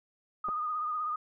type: tone with vibrato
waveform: sine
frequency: 1232 Hz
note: D#6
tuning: 17 cents flat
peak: -30 dBFS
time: 0.44-1.16 s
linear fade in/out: 5 ms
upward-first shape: sine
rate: 16 Hz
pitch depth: 41 cents each way
type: clicks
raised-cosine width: 1 ms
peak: -27 dBFS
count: 2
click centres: 0.485 / 0.49 s
effects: none